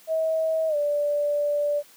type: tone with pitch glide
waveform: sine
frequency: 641 to 584.4 Hz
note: E5 to D5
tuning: -49 to -9 cents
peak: -21 dBFS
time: 0.07-1.83 s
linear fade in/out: 50 ms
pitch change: -160 cents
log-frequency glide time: 0.68-0.76 s
effects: white hiss -53 dBFS RMS until 1.96 s + high-pass 150 Hz 12 dB/octave